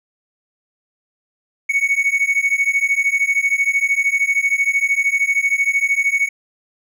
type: beating tone pair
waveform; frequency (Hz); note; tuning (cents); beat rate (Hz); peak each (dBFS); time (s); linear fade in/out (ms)
triangle; 2217 / 2230; C#7 / C#7; 0 / +10; 13; -16; 1.69-6.29; 10
effects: none